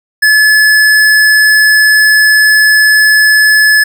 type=tone with hard clipping; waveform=sine; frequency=1718 Hz; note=A6; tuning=42 cents flat; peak=-5 dBFS; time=0.22-3.84 s; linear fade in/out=10 ms; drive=18 dB; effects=none